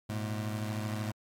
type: beating tone pair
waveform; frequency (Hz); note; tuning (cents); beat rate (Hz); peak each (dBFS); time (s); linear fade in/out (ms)
25% pulse; 106.4 / 119.4; G#2 / A#2; +42 / +42; 13; -30 / -37; 0.09-1.12; 10
effects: AAC 48 kbps